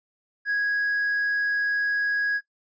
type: tone with tanh clipping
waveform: triangle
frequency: 1657 Hz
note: G#6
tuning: 4 cents flat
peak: -22 dBFS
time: 0.45-2.41 s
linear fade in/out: 50 ms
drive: 6 dB
effects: noise-tail reverb RT60 0.1 s tail -17 dB re dry + resampled to 16000 Hz